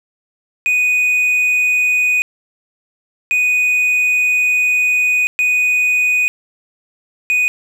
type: tone bursts at uneven times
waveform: triangle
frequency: 2484 Hz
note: D#7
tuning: 3 cents flat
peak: -10 dBFS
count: 4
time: 0.66-2.22 / 3.31-5.27 / 5.39-6.28 / 7.3-7.48 s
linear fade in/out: 0 ms
effects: none